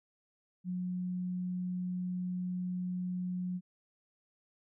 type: tone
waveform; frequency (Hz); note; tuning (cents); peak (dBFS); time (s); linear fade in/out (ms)
sine; 181; F#3; -38; -33; 0.64-3.61; 50
effects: none